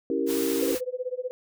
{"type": "chord", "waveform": "sine", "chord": "C# diminished seventh", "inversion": "none", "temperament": "equal", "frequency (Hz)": [277.2, 329.6, 392, 466.2], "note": ["C#4", "E4", "G4", "Bb4"], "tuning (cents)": [0, 0, 0, 0], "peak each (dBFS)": -29, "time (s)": [0.1, 0.75], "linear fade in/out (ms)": 2}
{"type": "noise", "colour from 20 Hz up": "white", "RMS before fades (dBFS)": -34, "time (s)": [0.26, 0.81], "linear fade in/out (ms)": 50}
{"type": "tone with tremolo", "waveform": "sine", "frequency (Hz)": 504, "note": "B4", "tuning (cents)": 35, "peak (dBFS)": -25, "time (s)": [0.62, 1.31], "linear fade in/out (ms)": 0, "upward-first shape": "sine", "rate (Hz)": 16, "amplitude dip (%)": 95}
{"effects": []}